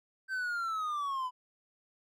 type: linear sweep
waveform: triangle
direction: down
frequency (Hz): 1561 to 990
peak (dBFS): -30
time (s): 0.28-1.31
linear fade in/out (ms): 50
effects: none